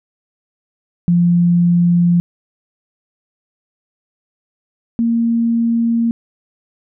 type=tone pair in turn; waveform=sine; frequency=173.6 / 231.7 Hz; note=F3 / A#3; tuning=-10 / -10 cents; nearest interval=perfect fourth; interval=500 cents; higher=second; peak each=-9 / -12 dBFS; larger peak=first; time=1.08-2.2 / 4.99-6.11 s; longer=neither; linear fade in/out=0 ms; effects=none